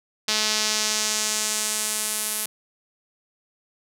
sawtooth tone with band-pass filter sweep, 214.9 Hz, A3, 41 cents flat, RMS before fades -25 dBFS, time 0.28-2.46 s, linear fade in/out 5 ms, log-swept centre 4800 to 11000 Hz, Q 1.6, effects none

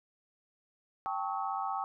sine chord, A dominant seventh, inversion third, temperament equal with one note detuned, 784 / 880 / 1108.7 / 1284.7 Hz, G5 / A5 / C#6 / E6, 0 / 0 / 0 / -45 cents, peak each -35 / -39 / -38 / -39 dBFS, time 1.06-1.84 s, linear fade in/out 0 ms, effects none

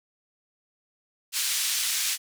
white band-pass noise, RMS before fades -27 dBFS, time 1.32-2.18 s, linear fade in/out 50 ms, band 2300 to 9200 Hz, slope 12 dB/octave, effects none

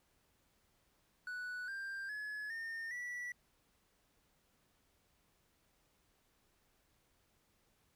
triangle tone with pitch steps, 1480 / 1586.2 / 1700.1 / 1822.1 / 1952.9 Hz, F#6 / G6 / G#6 / A#6 / B6, 0 / +20 / +40 / -40 / -20 cents, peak -39 dBFS, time 1.27-3.32 s, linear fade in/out 2 ms, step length 410 ms, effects pink hiss -75 dBFS RMS until 7.95 s

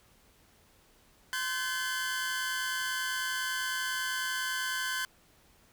sawtooth tone cluster, 1038 / 1532 / 1708 Hz, C6 / G6 / G#6, -14 / -40 / +48 cents, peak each -35 / -29 / -35 dBFS, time 1.33-5.05 s, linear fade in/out 0 ms, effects pink hiss -63 dBFS RMS until 5.72 s

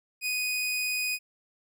sawtooth tone, 2489 Hz, D#7, in tune, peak -24 dBFS, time 0.21-1.19 s, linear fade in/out 50 ms, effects none

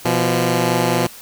10% pulse tone pair together, 122.61 / 171.9 Hz, B2 / F3, -12 / -27 cents, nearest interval tritone, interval 585 cents, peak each -10 dBFS, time 0.05-1.07 s, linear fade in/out 5 ms, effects white hiss -39 dBFS RMS until 1.21 s

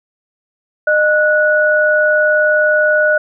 sine tone pair together, 610.2 / 1469 Hz, D#5 / F#6, -34 / -13 cents, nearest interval octave + minor third, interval 1521 cents, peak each -12 dBFS, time 0.87-3.18 s, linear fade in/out 5 ms, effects none

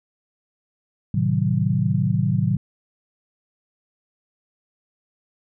sine chord, A diminished seventh, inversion none, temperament equal with one note detuned, 110 / 130.81 / 155.56 / 187.58 Hz, A2 / C3 / Eb3 / Gb3, 0 / 0 / 0 / +24 cents, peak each -23 dBFS, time 1.14-2.57 s, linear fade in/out 5 ms, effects none

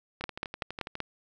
two click trains, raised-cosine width 0.3 ms, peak -15 / -21 dBFS, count 5 / 10, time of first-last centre 0.24-1.003 / 0.21-0.954 s, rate 5.24 / 12.1 Hz, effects none

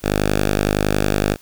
5% pulse tone, 50.8 Hz, G#1, 38 cents flat, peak -5 dBFS, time 0.02-1.37 s, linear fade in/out 50 ms, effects white hiss -49 dBFS RMS until 1.41 s

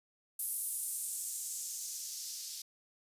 violet noise with band-pass filter sweep, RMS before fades -40 dBFS, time 0.39-2.62 s, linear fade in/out 5 ms, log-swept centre 11000 to 4700 Hz, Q 2.1, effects resampled to 32000 Hz

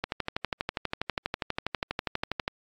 click train, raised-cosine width 0.3 ms, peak -12 dBFS, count 31, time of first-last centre 0.04-2.479 s, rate 12.3 Hz, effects AAC 48 kbps

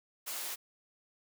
white high-pass noise, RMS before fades -39 dBFS, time 0.26-0.56 s, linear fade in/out 20 ms, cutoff 430 Hz, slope 12 dB/octave, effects none

